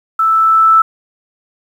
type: tone with level ramp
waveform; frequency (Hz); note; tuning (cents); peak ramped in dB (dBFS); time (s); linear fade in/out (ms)
sine; 1318.5; E6; 0; -9 to -4; 0.19-0.82; 5
effects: 7-bit